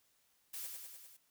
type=noise with echo; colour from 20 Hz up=blue; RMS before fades=-44 dBFS; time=0.53-0.67 s; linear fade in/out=10 ms; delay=100 ms; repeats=5; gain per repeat=-3 dB; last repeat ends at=1.17 s; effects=white hiss -74 dBFS RMS until 1.3 s